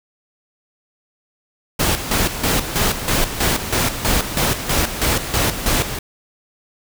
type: noise with tremolo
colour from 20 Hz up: pink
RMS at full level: -17 dBFS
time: 1.79-5.99 s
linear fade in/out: 10 ms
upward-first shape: square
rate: 3.1 Hz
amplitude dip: 65%
effects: none